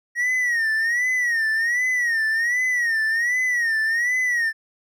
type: tone with vibrato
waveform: triangle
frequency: 1886 Hz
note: A#6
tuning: 20 cents sharp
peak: -17 dBFS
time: 0.15-4.53 s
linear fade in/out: 50 ms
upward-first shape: sine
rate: 1.3 Hz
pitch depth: 120 cents each way
effects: none